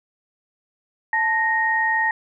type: tone pair together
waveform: sine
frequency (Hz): 880 / 1863.6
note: A5 / A#6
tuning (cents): 0 / -1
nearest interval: octave + minor second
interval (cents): 1299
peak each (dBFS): -22 / -19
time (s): 1.13-2.11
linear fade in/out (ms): 2
effects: none